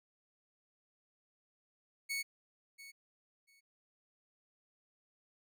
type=tone with echo; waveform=sawtooth; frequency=2217 Hz; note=C#7; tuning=in tune; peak=-32 dBFS; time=2.09-2.23 s; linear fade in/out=20 ms; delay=690 ms; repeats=2; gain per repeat=-15 dB; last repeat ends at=3.61 s; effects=none